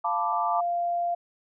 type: chord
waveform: sine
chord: B half-diminished seventh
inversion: second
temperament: equal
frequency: 698.5 / 880 / 987.8 / 1174.7 Hz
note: F5 / A5 / B5 / D6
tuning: 0 / 0 / 0 / 0 cents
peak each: -30 / -28 / -32 / -28 dBFS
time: 0.04-0.61 s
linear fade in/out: 10 ms
type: tone with pitch glide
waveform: sine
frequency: 698.5 to 694.1 Hz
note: F5 to F5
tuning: 0 to -11 cents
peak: -24 dBFS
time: 0.32-1.15 s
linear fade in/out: 10 ms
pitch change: -11 cents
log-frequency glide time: 0.43-0.77 s
effects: none